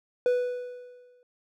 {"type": "tone with exponential decay", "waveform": "triangle", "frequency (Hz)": 493.9, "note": "B4", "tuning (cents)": 0, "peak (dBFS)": -17, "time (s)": [0.26, 1.23], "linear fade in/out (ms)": 1, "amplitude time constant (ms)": 210, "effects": []}